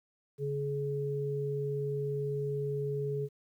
sine tone pair together, 141.1 / 422.8 Hz, C#3 / G#4, +31 / +31 cents, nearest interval octave + perfect fifth, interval 1900 cents, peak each -34 / -33 dBFS, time 0.38-3.29 s, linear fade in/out 50 ms, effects 11-bit

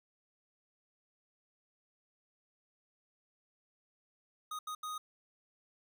square tone bursts at uneven times, 1244.5 Hz, D#6, in tune, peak -39 dBFS, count 3, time 4.51-4.59 / 4.67-4.75 / 4.83-4.98 s, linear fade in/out 5 ms, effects 12-bit

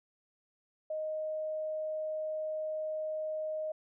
sine tone, 622.3 Hz, D#5, in tune, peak -33 dBFS, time 0.9-3.72 s, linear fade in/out 5 ms, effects none

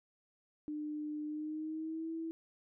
sine tone with pitch glide, 300.9 to 326.2 Hz, D4 to E4, +42 to -18 cents, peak -37 dBFS, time 0.68-2.31 s, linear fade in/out 0 ms, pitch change +140 cents, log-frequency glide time 1.26-2.11 s, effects none

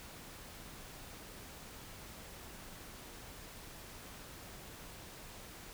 silence, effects pink hiss -51 dBFS RMS until 5.73 s

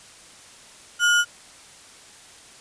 sine tone with sample-and-hold, 1425 Hz, F6, 34 cents sharp, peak -15 dBFS, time 0.99-1.25 s, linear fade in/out 50 ms, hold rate 4410 Hz, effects white hiss -47 dBFS RMS until 2.6 s + resampled to 22050 Hz

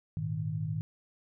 sine chord, Ab suspended second, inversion none, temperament just, 103.83 / 116.8 / 155.74 Hz, Ab2 / Bb2 / Eb3, 0 / +4 / +2 cents, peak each -36 / -38 / -33 dBFS, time 0.17-0.81 s, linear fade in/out 0 ms, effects none

